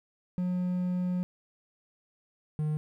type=tone pair in turn; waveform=triangle; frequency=180.4 / 152.62 Hz; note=F#3 / D#3; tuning=-44 / -33 cents; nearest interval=minor third; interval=289 cents; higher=first; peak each=-25 dBFS; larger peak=neither; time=0.38-1.23 / 2.59-2.77 s; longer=first; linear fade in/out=0 ms; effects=11-bit